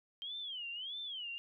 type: tone with vibrato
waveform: sine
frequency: 3136 Hz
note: G7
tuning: in tune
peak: -40 dBFS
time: 0.22-1.38 s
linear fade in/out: 0 ms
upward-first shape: sine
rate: 1.6 Hz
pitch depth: 220 cents each way
effects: none